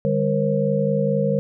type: tone cluster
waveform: sine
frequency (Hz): 149.6 / 200.5 / 473.5 / 538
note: D3 / G3 / A#4 / C5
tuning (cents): +32 / +39 / +27 / +48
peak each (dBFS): -23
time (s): 0.05-1.39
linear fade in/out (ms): 0
effects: none